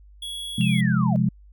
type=tone; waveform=square; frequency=3350 Hz; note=G#7; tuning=14 cents sharp; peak=-31 dBFS; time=0.22-0.81 s; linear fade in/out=5 ms
type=chord; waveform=sine; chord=F minor; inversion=second; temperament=equal; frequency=130.81 / 174.61 / 207.7 Hz; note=C3 / F3 / Ab3; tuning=0 / 0 / 0 cents; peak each=-22 dBFS; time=0.58-1.29 s; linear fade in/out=5 ms
type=linear sweep; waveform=sine; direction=down; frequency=2794 to 579 Hz; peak=-28 dBFS; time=0.61-1.16 s; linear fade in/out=0 ms
effects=added 50 Hz sine -46 dBFS peak until 1.52 s